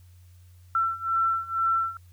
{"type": "beating tone pair", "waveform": "sine", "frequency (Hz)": [1343, 1345.1], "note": ["E6", "E6"], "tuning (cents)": [32, 35], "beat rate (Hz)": 2.1, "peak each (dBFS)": [-27, -25], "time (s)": [0.75, 1.97], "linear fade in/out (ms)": 2, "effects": ["added 89 Hz sine -49 dBFS peak until 2.12 s", "white hiss -65 dBFS RMS until 2.12 s"]}